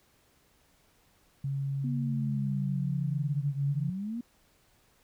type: tone with pitch glide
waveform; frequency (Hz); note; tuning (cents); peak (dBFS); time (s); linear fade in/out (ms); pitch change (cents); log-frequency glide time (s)
sine; 138 to 139.52; C#3 to C#3; -7 to +12; -29; 1.44-3.9; 5; +19; 2.29-2.79
type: exponential two-way sweep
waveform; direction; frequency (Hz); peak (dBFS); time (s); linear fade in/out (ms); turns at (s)
sine; down then up; 246.9 to 140 to 244.1; -32; 1.84-4.21; 5; 3.66
effects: pink hiss -66 dBFS RMS until 5.03 s